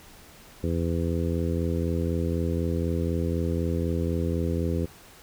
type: harmonic tone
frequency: 84 Hz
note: E2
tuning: 33 cents sharp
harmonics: 1 / 2 / 3 / 4 / 5 / 6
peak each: -27 / -30 / -32 / -33 / -34 / -35 dBFS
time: 0.63-4.86 s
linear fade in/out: 10 ms
effects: pink hiss -50 dBFS RMS until 5.22 s